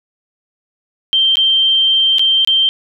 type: tone with dropouts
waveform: sine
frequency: 3142 Hz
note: G7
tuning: 3 cents sharp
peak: -9 dBFS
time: 1.13-2.69 s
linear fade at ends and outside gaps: 0 ms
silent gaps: 1.356-1.37 / 2.184-2.194 / 2.448-2.474 s
effects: none